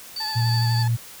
sine tone with tremolo, 4577 Hz, D8, 45 cents flat, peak -26 dBFS, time 0.16-0.83 s, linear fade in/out 5 ms, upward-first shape sine, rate 3.2 Hz, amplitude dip 35%
30% pulse tone with vibrato, 868 Hz, A5, 24 cents flat, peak -27 dBFS, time 0.2-0.88 s, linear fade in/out 5 ms, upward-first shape sine, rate 12 Hz, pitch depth 33 cents each way
sine tone, 116.54 Hz, A#2, in tune, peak -18 dBFS, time 0.35-0.97 s, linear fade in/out 20 ms
effects white hiss -42 dBFS RMS until 1.2 s

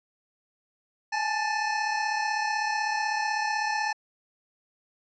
square tone cluster, 834 / 870 / 1769 Hz, G#5 / A5 / A6, +7 / -20 / +9 cents, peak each -31 dBFS, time 1.12-3.93 s, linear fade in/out 10 ms, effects resampled to 16000 Hz

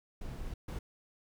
brown noise bursts at uneven times, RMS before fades -40 dBFS, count 2, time 0.21-0.54 / 0.68-0.79 s, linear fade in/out 5 ms, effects none

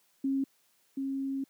sine tone pair in turn, 271.1 / 271.1 Hz, C#4 / C#4, -38 / -38 cents, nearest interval unison, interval 0 cents, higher neither, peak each -26 / -30 dBFS, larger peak first, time 0.24-0.44 / 0.97-1.44 s, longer second, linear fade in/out 5 ms, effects white hiss -69 dBFS RMS until 1.49 s + high-pass 150 Hz 12 dB/octave

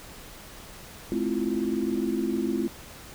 sine chord, F major seventh, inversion first, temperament equal with one note detuned, 215 / 261.6 / 329.6 / 349.2 Hz, A3 / C4 / E4 / F4, -40 / 0 / 0 / 0 cents, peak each -30 dBFS, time 1.12-2.68 s, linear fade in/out 0 ms, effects pink hiss -45 dBFS RMS until 3.14 s

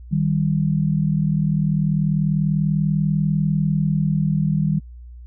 sine tone pair together, 154.93 / 195.2 Hz, D#3 / G3, -7 / -7 cents, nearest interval major third, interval 400 cents, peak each -18 / -21 dBFS, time 0.11-4.8 s, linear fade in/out 20 ms, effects added 60 Hz sine -36 dBFS peak until 5.26 s

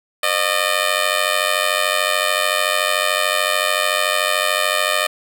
10% pulse tone with amplitude modulation, 607 Hz, D#5, 43 cents flat, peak -4 dBFS, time 0.23-5.07 s, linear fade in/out 5 ms, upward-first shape sine, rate 93.6 Hz, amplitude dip 85%, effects none

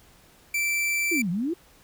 45% pulse tone, 2336 Hz, D7, 10 cents flat, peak -23 dBFS, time 0.54-1.22 s, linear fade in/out 5 ms
sine exponential two-way sweep, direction down then up, 370 to 164.81 to 365.7 Hz, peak -24 dBFS, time 1.11-1.54 s, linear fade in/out 10 ms, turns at 1.3 s
effects pink hiss -56 dBFS RMS until 1.83 s

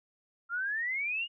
sine exponential sweep, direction up, 1361 to 2906 Hz, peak -30 dBFS, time 0.49-1.28 s, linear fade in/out 50 ms, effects none

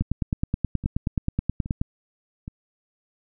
two click trains, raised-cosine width 5 ms, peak -21 / -10 dBFS, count 4 / 18, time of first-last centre 0.02-2.479 / 0.01-1.815 s, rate 1.22 / 9.42 Hz, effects none

